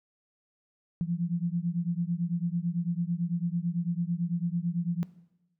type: beating tone pair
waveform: sine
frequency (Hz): 168.2 / 177.2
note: E3 / F3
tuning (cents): +35 / +25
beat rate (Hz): 9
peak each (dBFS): -30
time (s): 1.01-5.03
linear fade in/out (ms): 0
effects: noise-tail reverb RT60 0.9 s tail -18 dB re dry